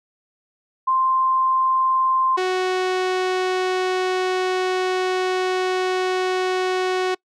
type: tone pair in turn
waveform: sine / sawtooth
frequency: 1046.5 / 370 Hz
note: C6 / F#4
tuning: 0 / 0 cents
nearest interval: octave + tritone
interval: 1800 cents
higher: first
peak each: -16 / -15 dBFS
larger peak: second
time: 0.87-2.37 / 2.37-7.15 s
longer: second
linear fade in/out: 10 ms
effects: noise-tail reverb RT60 0.1 s tail -25 dB re dry + low-pass 5000 Hz 12 dB/octave